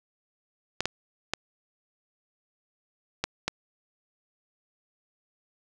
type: clicks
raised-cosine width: 0.2 ms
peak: -9 dBFS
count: 5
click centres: 0.806 / 0.856 / 1.336 / 3.24 / 3.48 s
effects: none